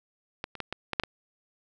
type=clicks; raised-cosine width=0.3 ms; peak=-16 / -25 / -15 / -16 / -13 / -8 / -15 dBFS; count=7; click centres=0.441 / 0.553 / 0.603 / 0.726 / 0.933 / 0.998 / 1.036 s; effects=none